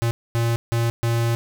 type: tone bursts at uneven times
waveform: square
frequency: 116.54 Hz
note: A#2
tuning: in tune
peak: -19 dBFS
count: 4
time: 0.02-0.11 / 0.35-0.56 / 0.72-0.9 / 1.03-1.35 s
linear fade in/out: 0 ms
effects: none